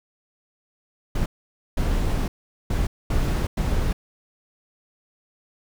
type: noise bursts at uneven times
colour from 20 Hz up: brown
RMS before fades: -22 dBFS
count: 5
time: 1.15-1.26 / 1.77-2.28 / 2.7-2.87 / 3.1-3.47 / 3.57-3.93 s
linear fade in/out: 5 ms
effects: none